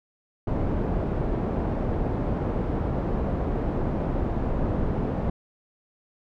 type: low-pass noise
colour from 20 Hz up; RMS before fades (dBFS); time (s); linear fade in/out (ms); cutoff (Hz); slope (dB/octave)
pink; -26; 0.47-5.3; 5; 630; 12
effects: none

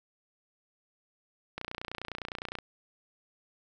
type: click train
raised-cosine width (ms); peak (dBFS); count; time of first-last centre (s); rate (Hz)
0.3; -20; 31; 1.58-2.587; 29.8
effects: none

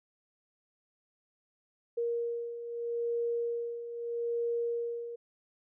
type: beating tone pair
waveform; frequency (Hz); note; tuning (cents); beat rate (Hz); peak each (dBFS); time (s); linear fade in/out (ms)
sine; 469.4 / 470.19; A#4 / A#4; +12 / +15; 0.79; -38 / -32; 1.97-5.16; 10
effects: none

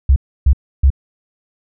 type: tone bursts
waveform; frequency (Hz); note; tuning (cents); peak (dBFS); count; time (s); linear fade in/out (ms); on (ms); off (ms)
sine; 67.5; C#2; -45; -6; 3; 0.09-0.903; 5; 71; 300
effects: none

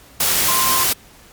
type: tone in noise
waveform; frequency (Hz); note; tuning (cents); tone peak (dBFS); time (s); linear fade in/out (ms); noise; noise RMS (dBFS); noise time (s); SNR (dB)
sine; 1046.5; C6; 0; -19; 0.48-0.84; 5; white; -17; 0.2-0.93; -5
effects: pink hiss -46 dBFS RMS until 1.32 s + MP3 96 kbps

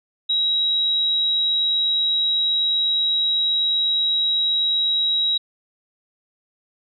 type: tone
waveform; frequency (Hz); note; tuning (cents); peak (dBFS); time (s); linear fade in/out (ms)
sine; 3847; B7; -46; -17; 0.29-5.38; 10
effects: none

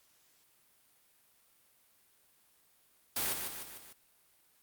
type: noise with echo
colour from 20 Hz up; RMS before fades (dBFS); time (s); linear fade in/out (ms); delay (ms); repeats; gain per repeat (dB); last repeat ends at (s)
white; -33; 3.16-3.33; 5; 150; 4; -5; 3.93
effects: white hiss -68 dBFS RMS until 4.62 s + Opus 48 kbps

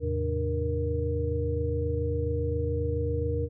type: tone cluster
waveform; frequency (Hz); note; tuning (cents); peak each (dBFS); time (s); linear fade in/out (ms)
sine; 80.7 / 108 / 132.2 / 296.9 / 469.3; E2 / A2 / C3 / D4 / A#4; -36 / -32 / +18 / +19 / +12; -29 / -34 / -36 / -37 / -30; 0-3.49; 50
effects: none

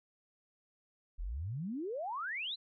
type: exponential sweep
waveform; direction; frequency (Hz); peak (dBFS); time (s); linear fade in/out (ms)
sine; up; 36.69 to 4186; -36; 1.18-2.56; 20
effects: none

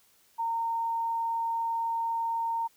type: tone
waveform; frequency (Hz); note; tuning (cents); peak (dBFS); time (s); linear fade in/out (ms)
sine; 918; A#5; -27; -27; 0.38-2.68; 20
effects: white hiss -64 dBFS RMS until 2.76 s

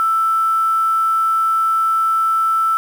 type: tone with quantisation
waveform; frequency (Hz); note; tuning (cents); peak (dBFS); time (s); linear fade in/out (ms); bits
sine; 1325; E6; +9; -13; 0-2.77; 0; 6
effects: none

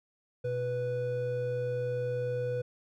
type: tone pair together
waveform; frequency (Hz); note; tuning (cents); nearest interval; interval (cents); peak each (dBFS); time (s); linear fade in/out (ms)
triangle; 123.3 / 493.6; B2 / B4; -2 / -1; 2 octaves; 2401; -33 / -29; 0.44-2.62; 10
effects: none

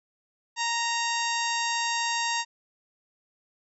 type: harmonic tone with a mistuned harmonic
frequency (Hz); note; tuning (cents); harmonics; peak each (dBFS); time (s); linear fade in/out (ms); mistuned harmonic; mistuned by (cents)
932.3; A#5; 0; 1 / 2 / 3 / 4 / 5 / 6 / 7 / 8; -29 / -32 / -34 / -35 / -36 / -37 / -37 / -38; 0.56-2.45; 50; 3; -18
effects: none

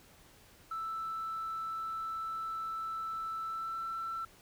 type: tone with pitch glide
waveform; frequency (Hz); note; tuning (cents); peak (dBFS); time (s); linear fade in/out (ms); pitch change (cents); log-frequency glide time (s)
sine; 1321 to 1337.9; E6 to E6; +3 to +25; -34; 0.71-4.25; 5; +22; 3.44-3.82
effects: tanh soft clip ceiling -32 dBFS + pink hiss -60 dBFS RMS until 4.41 s

